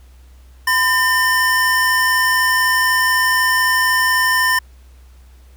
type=tone pair together; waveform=square; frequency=1010.7 / 1806 Hz; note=B5 / A6; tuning=+40 / +45 cents; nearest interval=minor seventh; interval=1005 cents; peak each=-19 / -15 dBFS; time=0.67-4.59 s; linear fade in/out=5 ms; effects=added 63 Hz sine -41 dBFS peak until 5.56 s + pink hiss -55 dBFS RMS until 5.56 s

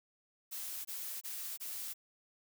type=noise bursts; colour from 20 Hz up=blue; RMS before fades=-42 dBFS; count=4; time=0.51-1.939 s; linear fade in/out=20 ms; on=340 ms; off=23 ms; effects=none

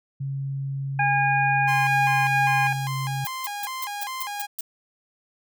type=tone with pitch glide; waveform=sine; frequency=137.1 to 134.59 Hz; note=C#3 to C3; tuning=-19 to +49 cents; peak=-26 dBFS; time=0.2-3.25 s; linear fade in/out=10 ms; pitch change=-32 cents; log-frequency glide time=1.03-2.21 s
type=harmonic tone; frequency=816 Hz; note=G#5; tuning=31 cents flat; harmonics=1 / 2 / 3; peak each=-21 / -24 / -26 dBFS; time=0.99-2.73 s; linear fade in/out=5 ms
type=tone with vibrato; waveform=sawtooth; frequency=924 Hz; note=A#5; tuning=16 cents flat; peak=-26 dBFS; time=1.67-4.47 s; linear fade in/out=20 ms; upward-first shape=square; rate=2.5 Hz; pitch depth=210 cents each way
type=noise bursts; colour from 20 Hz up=violet; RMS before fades=-30 dBFS; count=8; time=3.25-4.608 s; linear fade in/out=0 ms; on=21 ms; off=170 ms
effects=none

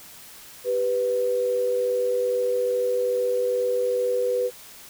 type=tone pair together; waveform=sine; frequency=392 / 494.4 Hz; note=G4 / B4; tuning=0 / +2 cents; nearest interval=major third; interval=402 cents; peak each=-29 / -21 dBFS; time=0.64-4.51 s; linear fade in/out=50 ms; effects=white hiss -45 dBFS RMS until 4.89 s

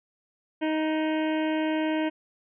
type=harmonic tone with a mistuned harmonic; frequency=312.9 Hz; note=D#4; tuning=10 cents sharp; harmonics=1 / 2 / 3 / 5 / 6 / 7 / 8 / 9 / 10; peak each=-25 / -31 / -35 / -39 / -41 / -42 / -43 / -44 / -45 dBFS; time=0.61-2.1 s; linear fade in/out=20 ms; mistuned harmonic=5; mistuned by=-22 cents; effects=none

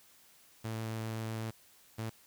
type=tone bursts at uneven times; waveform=sawtooth; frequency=111.5 Hz; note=A2; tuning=23 cents sharp; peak=-32 dBFS; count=2; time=0.64-1.51 / 1.98-2.1 s; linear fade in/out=10 ms; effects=white hiss -62 dBFS RMS until 2.26 s

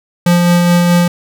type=tone with tremolo; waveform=square; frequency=174.61 Hz; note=F3; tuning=in tune; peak=-7 dBFS; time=0.26-1.08 s; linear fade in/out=5 ms; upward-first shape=sine; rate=4.7 Hz; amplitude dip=25%; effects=none

